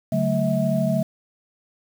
sine tone cluster, 144 / 187.6 / 220.7 / 645 Hz, D3 / F#3 / A3 / E5, -34 / +24 / +5 / -38 cents, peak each -24 dBFS, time 0.12-1.03 s, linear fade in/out 5 ms, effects 7-bit

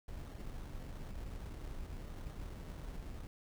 brown noise with sample-and-hold, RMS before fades -45 dBFS, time 0.08-3.27 s, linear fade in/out 2 ms, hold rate 2450 Hz, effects none

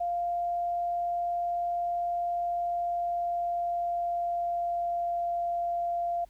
sine tone with pitch glide, 697 to 692.6 Hz, F5 to F5, -4 to -15 cents, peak -27 dBFS, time 0-6.25 s, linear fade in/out 10 ms, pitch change -11 cents, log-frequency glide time 2.29-5.31 s, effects added 50 Hz sine -56 dBFS peak until 6.29 s + pink hiss -66 dBFS RMS until 6.29 s

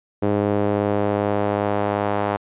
sawtooth tone with band-pass filter sweep, 102.6 Hz, G#2, 21 cents flat, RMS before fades -21 dBFS, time 0.22-2.37 s, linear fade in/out 10 ms, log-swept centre 420 to 790 Hz, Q 1.3, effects resampled to 8000 Hz

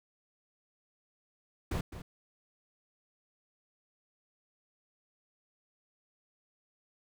brown noise with echo, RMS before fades -33 dBFS, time 1.71-1.81 s, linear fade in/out 5 ms, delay 210 ms, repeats 1, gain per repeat -11 dB, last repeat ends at 2.02 s, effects none

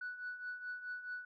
sine tone with tremolo, 1480 Hz, F#6, in tune, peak -37 dBFS, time 0.01-1.25 s, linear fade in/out 5 ms, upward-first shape triangle, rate 4.7 Hz, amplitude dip 75%, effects tanh soft clip ceiling -36 dBFS

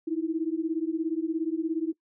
sine beating tone pair, 315.1 / 332.1 Hz, D#4 / E4, +22 / +13 cents, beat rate 17 Hz, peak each -29 dBFS, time 0.07-1.93 s, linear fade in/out 10 ms, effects noise-tail reverb RT60 0.1 s tail -22 dB re dry

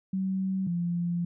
sine tone pair in turn, 190.2 / 173.06 Hz, F#3 / F3, +48 / -15 cents, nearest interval major second, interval 163 cents, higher first, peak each -26 dBFS, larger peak neither, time 0.13-0.67 / 0.67-1.25 s, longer second, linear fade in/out 5 ms, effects none

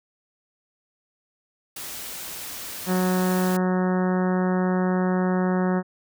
white noise, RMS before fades -35 dBFS, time 1.76-3.57 s, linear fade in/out 5 ms
harmonic tone, 183.7 Hz, F#3, 12 cents flat, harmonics 1 / 2 / 3 / 4 / 5 / 6 / 7 / 8 / 9 / 10, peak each -21 / -27 / -31 / -33 / -35 / -37 / -38 / -39 / -40 / -41 dBFS, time 2.86-5.83 s, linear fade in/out 50 ms
effects none

